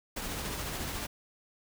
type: noise with tremolo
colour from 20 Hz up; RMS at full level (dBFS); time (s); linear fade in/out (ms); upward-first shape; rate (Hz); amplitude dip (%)
pink; -35; 0.16-1.07; 10; triangle; 14; 35
effects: none

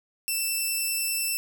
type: tone with vibrato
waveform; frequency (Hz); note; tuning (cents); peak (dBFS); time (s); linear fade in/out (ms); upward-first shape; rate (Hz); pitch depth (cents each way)
5% pulse; 2665; E7; +18; -17; 0.28-1.37; 0; square; 10; 11
effects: none

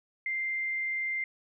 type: tone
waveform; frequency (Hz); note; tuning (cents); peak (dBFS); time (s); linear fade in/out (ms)
sine; 2093; C7; 0; -29; 0.26-1.24; 2
effects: none

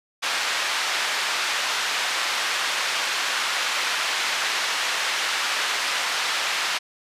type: band-pass noise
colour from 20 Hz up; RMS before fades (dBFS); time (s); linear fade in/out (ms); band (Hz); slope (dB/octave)
pink; -25; 0.22-6.79; 20; 1200 to 5100; 12
effects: resampled to 32000 Hz

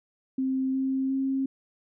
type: tone with pitch steps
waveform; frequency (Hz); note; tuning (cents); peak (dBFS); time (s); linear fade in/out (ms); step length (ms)
sine; 263.3 / 265.7 / 268.2; C4 / C4 / C4; +11 / +27 / +43; -24; 0.38-1.46; 5; 360
effects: none

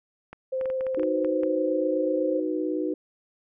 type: clicks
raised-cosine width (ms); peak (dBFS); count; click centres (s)
0.5; -25; 11; 0.33 / 0.612 / 0.657 / 0.701 / 0.809 / 0.867 / 0.947 / 0.996 / 1.032 / 1.247 / 1.434
type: tone with vibrato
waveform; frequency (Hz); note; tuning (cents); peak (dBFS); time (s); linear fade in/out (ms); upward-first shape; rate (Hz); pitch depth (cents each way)
sine; 522; C5; -4; -25; 0.52-2.4; 10; sine; 14; 9
type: chord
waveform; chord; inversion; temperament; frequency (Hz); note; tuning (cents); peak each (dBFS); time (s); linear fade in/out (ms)
sine; B major; first; equal; 311.1 / 370 / 493.9; D#4 / F#4 / B4; 0 / 0 / 0; -27 / -30 / -32; 0.97-2.94; 5
effects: none

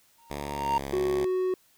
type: tone with exponential growth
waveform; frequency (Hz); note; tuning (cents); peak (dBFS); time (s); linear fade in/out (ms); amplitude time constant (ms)
triangle; 926; A#5; -12; -18; 0.18-0.78; 5; 130
type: tone with pitch glide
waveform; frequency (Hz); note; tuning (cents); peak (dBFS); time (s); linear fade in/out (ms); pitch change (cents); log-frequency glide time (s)
5% pulse; 72 to 69.11; D2 to C#2; -34 to -5; -22; 0.3-1.25; 5; -71; 0.54-0.66
type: tone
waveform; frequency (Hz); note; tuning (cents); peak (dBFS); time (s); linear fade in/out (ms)
triangle; 370; F#4; 0; -22; 0.93-1.54; 2
effects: white hiss -63 dBFS RMS until 1.77 s

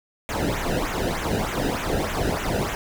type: noise with flanger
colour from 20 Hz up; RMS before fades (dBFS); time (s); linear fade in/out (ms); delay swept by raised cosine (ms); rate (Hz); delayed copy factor
brown; -25; 0.29-2.75; 0; 0.2 to 0.93; 3.3; -0.85
effects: none

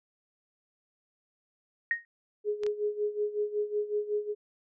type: tone with exponential decay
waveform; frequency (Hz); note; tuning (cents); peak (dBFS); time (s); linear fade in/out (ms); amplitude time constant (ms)
sine; 1864.7; A#6; 0; -21; 1.91-2.05; 1; 30
type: tone with tremolo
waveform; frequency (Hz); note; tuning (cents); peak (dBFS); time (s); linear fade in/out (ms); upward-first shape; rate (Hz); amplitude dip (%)
sine; 417.9; G#4; +11; -25; 2.44-4.35; 50; sine; 5.4; 80
type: clicks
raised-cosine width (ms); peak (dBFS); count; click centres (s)
0.2; -24; 2; 2.635 / 2.665
effects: none

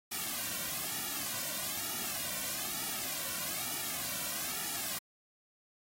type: noise with flanger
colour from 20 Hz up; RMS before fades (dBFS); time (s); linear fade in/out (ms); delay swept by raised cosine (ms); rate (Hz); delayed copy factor
white; -37; 0.11-4.99; 10; 1.9 to 2.4; 1.1; -0.95
effects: AAC 48 kbps

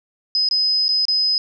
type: tone with dropouts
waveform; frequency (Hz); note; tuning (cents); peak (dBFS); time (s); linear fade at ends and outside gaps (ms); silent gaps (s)
sine; 5040; D#8; +21; -15; 0.35-1.38; 1; 0.488-0.511 / 0.882-0.89 / 1.053-1.083
effects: none

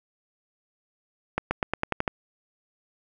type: accelerating click train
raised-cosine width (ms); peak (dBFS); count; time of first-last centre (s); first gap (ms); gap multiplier
0.5; -9; 8; 1.38-2.078; 130; 0.91
effects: none

